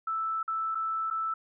sine tone with dropouts, 1318.5 Hz, E6, in tune, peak -28 dBFS, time 0.07-1.34 s, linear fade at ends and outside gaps 5 ms, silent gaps 0.43-0.478 / 0.748-0.753 / 1.102-1.109 s, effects none

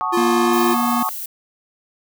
sine chord, D# half-diminished seventh, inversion first, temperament equal with one note detuned, 740 / 880 / 1108.7 / 1240.9 Hz, F#5 / A5 / C#6 / D#6, 0 / 0 / 0 / -5 cents, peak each -28 / -25 / -22 / -26 dBFS, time 0.01-1.09 s, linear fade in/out 0 ms
square tone, 349.2 Hz, F4, in tune, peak -18 dBFS, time 0.12-0.75 s, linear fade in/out 20 ms
square tone with pitch glide, 237.4 to 239.3 Hz, A#3 to A#3, +32 to +46 cents, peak -20 dBFS, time 0.17-1.03 s, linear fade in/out 5 ms, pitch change +14 cents, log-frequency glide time 0.42-0.54 s
violet noise, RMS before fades -29 dBFS, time 0.53-1.26 s, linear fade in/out 5 ms
effects none

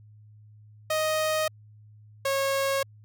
sawtooth tone pair in turn, 624 / 546.5 Hz, D#5 / C#5, +5 / -25 cents, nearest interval major second, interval 230 cents, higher first, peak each -20 dBFS, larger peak neither, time 0.9-1.48 / 2.25-2.83 s, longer neither, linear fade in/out 5 ms, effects added 106 Hz sine -49 dBFS peak until 3.04 s

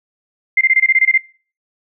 sine tone bursts, 2093 Hz, C7, in tune, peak -8 dBFS, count 10, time 0.57-1.178 s, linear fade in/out 5 ms, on 41 ms, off 22 ms, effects noise-tail reverb RT60 0.4 s tail -22 dB re dry

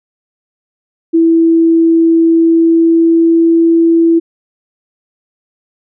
sine tone with pitch glide, 329.6 to 332.1 Hz, E4 to E4, 0 to +13 cents, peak -5 dBFS, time 1.13-4.2 s, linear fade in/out 20 ms, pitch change +13 cents, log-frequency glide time 2.25-3.67 s, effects none

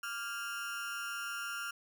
35% pulse tone with amplitude modulation, 1396.9 Hz, F6, in tune, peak -32 dBFS, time 0.03-1.71 s, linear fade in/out 5 ms, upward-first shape sine, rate 226 Hz, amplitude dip 80%, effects none

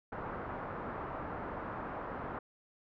white low-pass noise, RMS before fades -41 dBFS, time 0.12-2.39 s, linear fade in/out 5 ms, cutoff 1300 Hz, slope 24 dB/octave, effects none

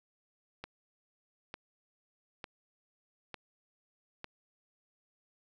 click train, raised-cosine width 0.3 ms, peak -25 dBFS, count 5, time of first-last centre 0.64-4.244 s, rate 1.11 Hz, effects none

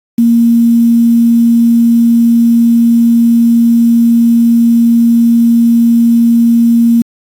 sine tone with quantisation, 233.1 Hz, A#3, in tune, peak -4 dBFS, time 0.18-7.02 s, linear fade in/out 5 ms, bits 5, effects AAC 64 kbps

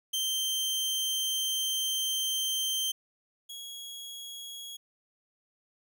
sawtooth tone pair in turn, 3136 / 3322 Hz, G7 / G#7, 0 / 0 cents, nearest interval minor second, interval 100 cents, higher second, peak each -25 / -37 dBFS, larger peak first, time 0.13-2.92 / 3.49-4.77 s, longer first, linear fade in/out 10 ms, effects none

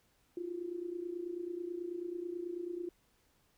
sine tone with amplitude modulation, 349.2 Hz, F4, in tune, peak -34 dBFS, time 0.37-2.89 s, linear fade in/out 2 ms, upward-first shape sine, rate 29.2 Hz, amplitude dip 75%, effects pink hiss -72 dBFS RMS until 3.57 s

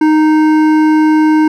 triangle tone with hard clipping, 310 Hz, D#4, 6 cents flat, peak -8 dBFS, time 0.01-1.48 s, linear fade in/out 5 ms, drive 15 dB, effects none

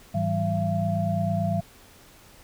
sine tone cluster, 104 / 161.7 / 190.7 / 678 Hz, G#2 / E3 / G3 / E5, +3 / -33 / -47 / +49 cents, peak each -28 dBFS, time 0.14-1.61 s, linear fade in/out 10 ms, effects pink hiss -52 dBFS RMS until 2.43 s

